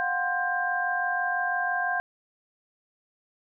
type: tone cluster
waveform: sine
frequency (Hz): 715 / 761 / 1045 / 1590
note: F5 / F#5 / C6 / G6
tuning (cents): +41 / +48 / -2 / +24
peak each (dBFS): -29 / -34 / -35 / -27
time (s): 0-2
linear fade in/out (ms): 0
effects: none